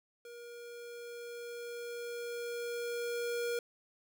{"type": "tone with level ramp", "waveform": "square", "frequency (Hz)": 475.2, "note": "A#4", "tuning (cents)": 33, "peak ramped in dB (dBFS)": [-48, -33], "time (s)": [0.25, 3.59], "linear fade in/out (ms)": 2, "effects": []}